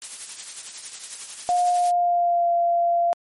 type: noise with tremolo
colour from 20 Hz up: blue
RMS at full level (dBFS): -30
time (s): 0.02-1.91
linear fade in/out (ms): 0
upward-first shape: triangle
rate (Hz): 11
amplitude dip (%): 60
type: tone with pitch glide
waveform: sine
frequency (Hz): 712 to 688.9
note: F5 to F5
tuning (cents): +33 to -24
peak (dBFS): -17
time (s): 1.49-3.13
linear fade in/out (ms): 0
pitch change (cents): -57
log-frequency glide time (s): 1.69-2.5
effects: MP3 48 kbps